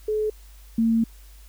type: tone pair in turn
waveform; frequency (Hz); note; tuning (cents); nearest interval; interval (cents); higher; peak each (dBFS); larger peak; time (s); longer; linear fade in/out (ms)
sine; 428.5 / 227; A4 / A#3; -46 / -46; major seventh; 1100; first; -21 / -17; second; 0.08-0.3 / 0.78-1.04; second; 5
effects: added 50 Hz sine -44 dBFS peak until 1.48 s + white hiss -55 dBFS RMS until 1.48 s